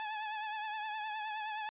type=tone with vibrato; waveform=sawtooth; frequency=857 Hz; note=A5; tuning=46 cents flat; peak=-33 dBFS; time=0-1.69 s; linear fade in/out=0 ms; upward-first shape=triangle; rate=9.6 Hz; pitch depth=56 cents each way; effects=resampled to 8000 Hz

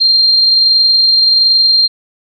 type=tone with amplitude modulation; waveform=sine; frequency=4186 Hz; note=C8; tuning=in tune; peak=-5 dBFS; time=0-1.88 s; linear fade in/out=20 ms; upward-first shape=sine; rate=21.3 Hz; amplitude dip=25%; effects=none

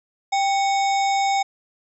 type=harmonic tone with a mistuned harmonic; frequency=740 Hz; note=F#5; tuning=in tune; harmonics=1 / 3 / 5 / 7 / 9 / 10; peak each=-18 / -28 / -32 / -35 / -37 / -38 dBFS; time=0.32-1.43 s; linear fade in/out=10 ms; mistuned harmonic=1; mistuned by=+110 cents; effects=none

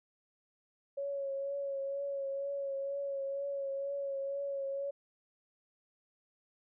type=tone with vibrato; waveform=sine; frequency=554.4 Hz; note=C#5; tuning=in tune; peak=-34 dBFS; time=0.97-4.91 s; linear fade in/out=10 ms; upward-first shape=triangle; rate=2.1 Hz; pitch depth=30 cents each way; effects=none

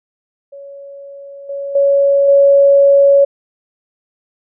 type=tone with level steps; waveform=sine; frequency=559 Hz; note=C#5; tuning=14 cents sharp; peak=-30 / -20 / -8 / -5 dBFS; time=0.52-3.25 s; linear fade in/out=10 ms; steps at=1.49 / 1.75 / 2.28 s; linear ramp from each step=5 ms; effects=none

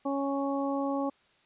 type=harmonic tone; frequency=277.2 Hz; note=C#4; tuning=in tune; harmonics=1 / 2 / 3 / 4; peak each=-30 / -33 / -36 / -38 dBFS; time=0.05-1.1 s; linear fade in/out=10 ms; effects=white hiss -65 dBFS RMS until 1.45 s + resampled to 8000 Hz

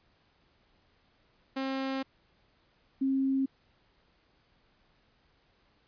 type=tone pair in turn; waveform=sawtooth / sine; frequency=267.3 / 268.4 Hz; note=C4 / C4; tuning=+37 / +44 cents; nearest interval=unison; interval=7 cents; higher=second; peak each=-27 / -25 dBFS; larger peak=second; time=1.56-2.03 / 3.01-3.46 s; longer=first; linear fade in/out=10 ms; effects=pink hiss -68 dBFS RMS until 5.87 s + resampled to 11025 Hz

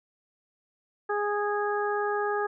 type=harmonic tone; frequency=413.2 Hz; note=G#4; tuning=9 cents flat; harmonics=1 / 2 / 3 / 4; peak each=-28 / -31 / -33 / -34 dBFS; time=1.09-2.47 s; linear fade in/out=10 ms; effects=none

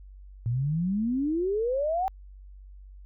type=exponential sweep; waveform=sine; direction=up; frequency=112.5 to 784 Hz; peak=-24 dBFS; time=0.46-2.08 s; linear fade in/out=0 ms; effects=added 48 Hz sine -44 dBFS peak until 3.05 s

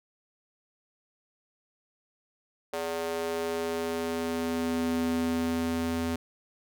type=tone with high-pass filter sweep; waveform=square; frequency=82.9 Hz; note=E2; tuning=10 cents sharp; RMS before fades=-30 dBFS; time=2.73-6.16 s; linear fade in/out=5 ms; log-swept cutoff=510 to 170 Hz; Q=2.5; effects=none

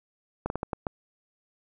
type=slowing click train; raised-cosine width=1 ms; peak=-15 dBFS; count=6; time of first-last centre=0.46-0.868 s; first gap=41 ms; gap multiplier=1.35; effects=none

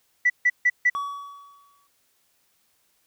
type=tone bursts; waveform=sine; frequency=1968 Hz; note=B6; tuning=7 cents flat; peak=-14 dBFS; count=4; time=0.25-0.9 s; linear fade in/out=10 ms; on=50 ms; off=150 ms
type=tone with exponential decay; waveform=triangle; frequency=1133 Hz; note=C#6; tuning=37 cents sharp; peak=-22 dBFS; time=0.95-1.87 s; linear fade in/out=0 ms; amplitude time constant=200 ms
effects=tanh soft clip ceiling -11 dBFS + white hiss -67 dBFS RMS until 3.06 s

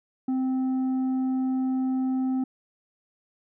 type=tone with tanh clipping; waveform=sine; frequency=260.1 Hz; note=C4; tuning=10 cents flat; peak=-24 dBFS; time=0.28-2.44 s; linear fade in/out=5 ms; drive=5 dB; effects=none

